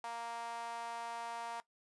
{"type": "tone with high-pass filter", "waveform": "sawtooth", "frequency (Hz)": 233.1, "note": "A#3", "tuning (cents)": 0, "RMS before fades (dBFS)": -43, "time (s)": [0.04, 1.6], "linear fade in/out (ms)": 0, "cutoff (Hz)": 840, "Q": 6.3, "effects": ["noise-tail reverb RT60 0.1 s tail -18 dB re dry", "resampled to 24000 Hz"]}